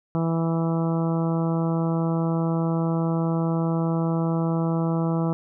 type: harmonic tone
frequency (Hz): 164.81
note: E3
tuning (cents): 0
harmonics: 1 / 2 / 3 / 4 / 5 / 6 / 7 / 8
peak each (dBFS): -22 / -28 / -32 / -34 / -36 / -38 / -39 / -40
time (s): 0.15-5.33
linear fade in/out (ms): 0
effects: none